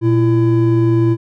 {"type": "tone pair together", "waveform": "triangle", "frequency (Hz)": [118.42, 335.2], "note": ["A#2", "E4"], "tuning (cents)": [28, 29], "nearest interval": "octave + tritone", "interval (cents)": 1801, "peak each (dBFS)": -11, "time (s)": [0.01, 1.17], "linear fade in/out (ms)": 50, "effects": []}